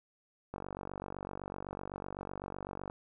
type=click train; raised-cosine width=1 ms; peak=-26 dBFS; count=114; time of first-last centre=0.54-2.899 s; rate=47.9 Hz; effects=none